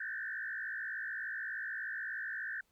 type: tone with frequency modulation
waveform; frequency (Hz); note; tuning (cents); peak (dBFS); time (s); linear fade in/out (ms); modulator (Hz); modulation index
sine; 1661.2; G#6; 0; -37; 0-2.61; 5; 56.6; 2.9
effects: pink hiss -75 dBFS RMS until 2.71 s